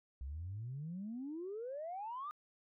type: exponential sweep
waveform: sine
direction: up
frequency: 63 to 1244.5 Hz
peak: -40 dBFS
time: 0.21-2.31 s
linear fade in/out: 0 ms
effects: tanh soft clip ceiling -36 dBFS